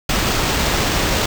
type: noise with sample-and-hold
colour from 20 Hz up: pink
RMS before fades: -18 dBFS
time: 0.09-1.26 s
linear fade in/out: 5 ms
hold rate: 11025 Hz
effects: none